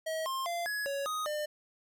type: tone with pitch steps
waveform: square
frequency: 639 / 1060 / 689 / 1682 / 558 / 1249 / 601 Hz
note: D#5 / C6 / F5 / G#6 / C#5 / D#6 / D5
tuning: +46 / +22 / -24 / +22 / +11 / +6 / +40 cents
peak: -33 dBFS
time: 0.06-1.46 s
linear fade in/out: 10 ms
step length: 200 ms
effects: none